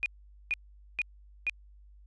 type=tone bursts; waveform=sine; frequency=2458 Hz; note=D#7; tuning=22 cents flat; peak=-26 dBFS; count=4; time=0.03-1.496 s; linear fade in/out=0 ms; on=29 ms; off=450 ms; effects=added 50 Hz sine -52 dBFS peak until 2.06 s + resampled to 22050 Hz